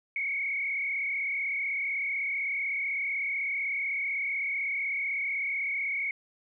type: tone with frequency modulation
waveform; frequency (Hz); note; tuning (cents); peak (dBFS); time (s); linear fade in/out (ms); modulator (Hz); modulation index
sine; 2217; C#7; 0; -28; 0.16-6.11; 2; 35.9; 1.9
effects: none